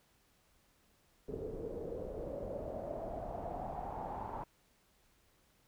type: noise with low-pass filter sweep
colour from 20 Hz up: pink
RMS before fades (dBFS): -42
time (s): 1.28-4.44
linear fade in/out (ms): 5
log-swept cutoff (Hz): 420 to 910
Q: 6.3
effects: pink hiss -71 dBFS RMS until 5.67 s